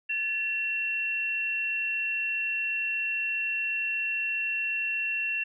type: tone pair together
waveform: sine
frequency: 1728 / 2717 Hz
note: A6 / F7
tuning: -32 / -48 cents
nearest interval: minor sixth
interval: 784 cents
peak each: -36 / -27 dBFS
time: 0.09-5.44 s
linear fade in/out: 10 ms
effects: none